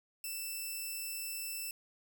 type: tone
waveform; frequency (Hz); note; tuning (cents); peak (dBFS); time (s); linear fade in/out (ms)
5% pulse; 2655; E7; +12; -29; 0.24-1.71; 2
effects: none